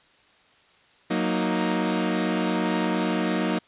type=chord; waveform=sawtooth; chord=D# minor; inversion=first; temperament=equal with one note detuned; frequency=184.36 / 233.1 / 311.1 Hz; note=F#3 / A#3 / D#4; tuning=-6 / 0 / 0 cents; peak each=-23 dBFS; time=1.1-3.59 s; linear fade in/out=10 ms; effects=white hiss -58 dBFS RMS until 3.67 s + resampled to 8000 Hz